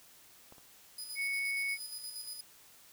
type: clicks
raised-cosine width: 1 ms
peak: -39 / -44 dBFS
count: 2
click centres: 0.524 / 0.582 s
type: tone with tremolo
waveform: 20% pulse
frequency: 4978 Hz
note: D#8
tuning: in tune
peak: -34 dBFS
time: 0.98-2.41 s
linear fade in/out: 5 ms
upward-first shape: square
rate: 8.5 Hz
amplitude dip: 45%
type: tone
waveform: sine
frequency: 2217 Hz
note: C#7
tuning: in tune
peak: -32 dBFS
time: 1.15-1.78 s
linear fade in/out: 50 ms
effects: white hiss -59 dBFS RMS until 2.92 s